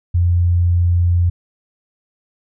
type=tone; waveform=sine; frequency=87.31 Hz; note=F2; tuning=in tune; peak=-11 dBFS; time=0.14-1.3 s; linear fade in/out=10 ms; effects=none